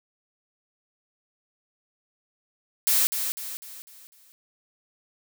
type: noise with echo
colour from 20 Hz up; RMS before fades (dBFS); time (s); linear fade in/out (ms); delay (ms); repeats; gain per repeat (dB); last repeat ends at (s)
blue; -21; 2.87-3.07; 0; 250; 5; -7; 4.32
effects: none